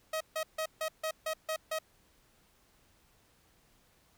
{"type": "tone bursts", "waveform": "sawtooth", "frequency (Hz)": 633, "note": "D#5", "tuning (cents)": 30, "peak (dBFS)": -28, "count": 8, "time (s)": [0.13, 1.788], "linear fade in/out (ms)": 5, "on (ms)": 76, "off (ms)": 150, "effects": ["pink hiss -67 dBFS RMS until 4.17 s"]}